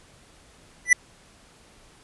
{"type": "tone with exponential growth", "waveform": "square", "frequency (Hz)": 1981, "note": "B6", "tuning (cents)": 5, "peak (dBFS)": -9, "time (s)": [0.85, 0.93], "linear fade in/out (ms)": 5, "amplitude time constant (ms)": 16, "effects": ["pink hiss -54 dBFS RMS until 2.03 s", "resampled to 24000 Hz"]}